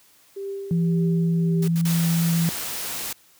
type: tone with tremolo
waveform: sine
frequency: 394.4 Hz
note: G4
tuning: 11 cents sharp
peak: -27 dBFS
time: 0.36-1.68 s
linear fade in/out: 10 ms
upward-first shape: triangle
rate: 1.8 Hz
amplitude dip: 60%
type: tone with pitch glide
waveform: sine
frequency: 169.1 to 166.87 Hz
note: E3 to E3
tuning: +44 to +21 cents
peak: -18 dBFS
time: 0.71-2.49 s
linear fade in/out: 0 ms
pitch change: -23 cents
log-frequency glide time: 0.9-1.61 s
type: noise bursts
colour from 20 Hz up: white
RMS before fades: -36 dBFS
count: 3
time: 1.62-1.951 s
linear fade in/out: 5 ms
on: 61 ms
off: 74 ms
type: noise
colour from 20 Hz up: white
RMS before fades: -30 dBFS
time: 1.85-3.13 s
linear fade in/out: 5 ms
effects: white hiss -56 dBFS RMS until 3.39 s + high-pass 60 Hz 12 dB/octave